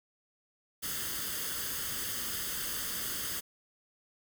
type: noise with comb filter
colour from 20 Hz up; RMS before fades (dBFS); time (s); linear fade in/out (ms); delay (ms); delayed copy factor
white; -36; 0.82-3.41; 20; 0.62; +0.65
effects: none